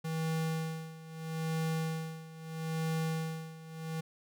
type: tone with tremolo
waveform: square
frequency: 160.8 Hz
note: E3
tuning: 43 cents flat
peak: -31 dBFS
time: 0.04-4.01 s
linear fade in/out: 10 ms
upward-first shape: sine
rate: 0.77 Hz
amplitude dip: 85%
effects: none